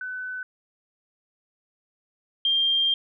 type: tone pair in turn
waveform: sine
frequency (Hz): 1506 / 3191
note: F#6 / G7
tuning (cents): +30 / +30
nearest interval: octave + minor second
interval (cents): 1300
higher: second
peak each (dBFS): -30 / -19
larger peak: second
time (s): 0.01-0.43 / 2.45-2.94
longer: second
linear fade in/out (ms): 2
effects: none